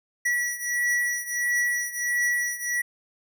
square beating tone pair, 1939 / 1940.5 Hz, B6 / B6, -32 / -31 cents, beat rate 1.5 Hz, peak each -26 / -29 dBFS, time 0.25-2.82 s, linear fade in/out 10 ms, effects none

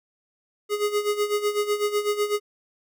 square tone with tremolo, 415.3 Hz, G#4, in tune, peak -20 dBFS, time 0.69-2.4 s, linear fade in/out 50 ms, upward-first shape sine, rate 8 Hz, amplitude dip 75%, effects none

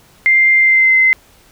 sine tone with pitch glide, 2097 to 2062 Hz, C7 to C7, +3 to -26 cents, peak -7 dBFS, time 0.26-1.13 s, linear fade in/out 0 ms, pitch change -29 cents, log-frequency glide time 0.57-0.96 s, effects pink hiss -48 dBFS RMS until 1.51 s

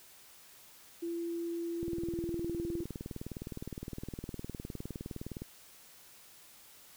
sine tone, 338.9 Hz, E4, 48 cents sharp, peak -34 dBFS, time 1.02-2.84 s, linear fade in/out 10 ms
click train, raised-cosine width 3 ms, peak -27 dBFS, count 71, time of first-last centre 1.83-5.42 s, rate 19.5 Hz
effects white hiss -57 dBFS RMS until 6.96 s

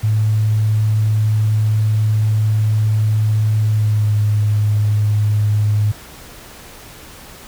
sine tone with pitch glide, 107.8 to 105.16 Hz, A2 to G#2, -35 to +22 cents, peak -12 dBFS, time 0.03-5.92 s, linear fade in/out 10 ms, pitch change -43 cents, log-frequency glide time 3.69-4.15 s, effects pink hiss -38 dBFS RMS until 7.47 s

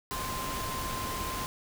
sine tone in noise, 1043 Hz, C6, 6 cents flat, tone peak -36 dBFS, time 0.11-1.46 s, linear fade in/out 0 ms, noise pink, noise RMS -36 dBFS, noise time 0.11-1.46 s, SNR -3 dB, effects none

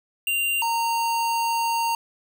square tone pair in turn, 2780 / 923.4 Hz, F7 / A#5, -9 / -17 cents, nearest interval octave + perfect fifth, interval 1908 cents, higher first, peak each -22 dBFS, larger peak neither, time 0.27-0.62 / 0.62-1.95 s, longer second, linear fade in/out 2 ms, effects 8-bit

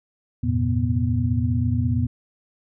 sine tone cluster, 85.6 / 100.1 / 114.9 / 131.7 / 244.6 Hz, F2 / G2 / A#2 / C3 / B3, -34 / +37 / -25 / +12 / -16 cents, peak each -24 / -31 / -22 / -31 / -25 dBFS, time 0.43-2.07 s, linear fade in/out 10 ms, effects none

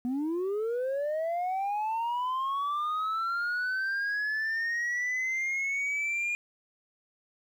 sine linear sweep, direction up, 239 to 2428 Hz, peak -25 dBFS, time 0.05-6.35 s, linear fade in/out 0 ms, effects tanh soft clip ceiling -27 dBFS + 10-bit

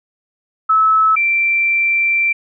sine tone pair in turn, 1300 / 2350 Hz, E6 / D7, -24 / +1 cents, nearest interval minor seventh, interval 1025 cents, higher second, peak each -9 / -12 dBFS, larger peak first, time 0.69-1.16 / 1.16-2.33 s, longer second, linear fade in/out 10 ms, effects none

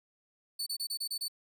sawtooth tone bursts, 4485 Hz, C#8, 19 cents sharp, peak -30 dBFS, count 7, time 0.59-1.283 s, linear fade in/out 10 ms, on 75 ms, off 28 ms, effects none

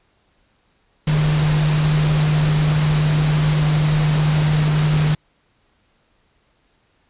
sine tone in noise, 152 Hz, D#3, 40 cents flat, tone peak -14 dBFS, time 1.07-5.15 s, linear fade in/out 5 ms, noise pink, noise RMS -25 dBFS, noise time 1.07-5.15 s, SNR +8 dB, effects pink hiss -62 dBFS RMS until 7.09 s + resampled to 8000 Hz

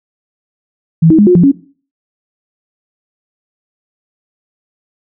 sine tone with pitch steps, 162.5 / 319.3 / 207.6 / 358.6 / 174.7 / 277.5 Hz, E3 / D#4 / G#3 / F4 / F3 / C#4, -24 / +45 / 0 / +46 / +1 / +2 cents, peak -3 dBFS, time 1.02-1.518 s, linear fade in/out 10 ms, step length 83 ms, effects noise-tail reverb RT60 0.4 s tail -17 dB re dry

